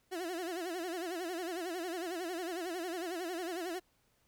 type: tone with vibrato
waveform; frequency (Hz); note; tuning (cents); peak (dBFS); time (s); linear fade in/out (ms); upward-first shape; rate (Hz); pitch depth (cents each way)
30% pulse; 349.2; F4; 0; -34; 0.11-3.8; 20; sine; 11; 130
effects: pink hiss -73 dBFS RMS until 4.27 s